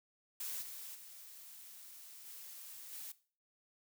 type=noise with level steps; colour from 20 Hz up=blue; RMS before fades=-42 / -48 / -54 / -51 / -47 dBFS; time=0.4-3.12 s; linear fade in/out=5 ms; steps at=0.61 / 0.94 / 2.25 / 2.91 s; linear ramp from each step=20 ms; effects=noise-tail reverb RT60 0.4 s tail -17 dB re dry